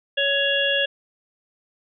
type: harmonic tone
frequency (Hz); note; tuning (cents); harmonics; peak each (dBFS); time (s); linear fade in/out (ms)
558; C#5; +11; 1 / 3 / 5 / 6; -24 / -24 / -24 / -24; 0.17-0.86; 10
effects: none